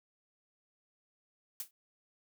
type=noise with exponential decay; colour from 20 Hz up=blue; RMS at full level=-35 dBFS; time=1.6-1.71 s; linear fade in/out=1 ms; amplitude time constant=22 ms; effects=none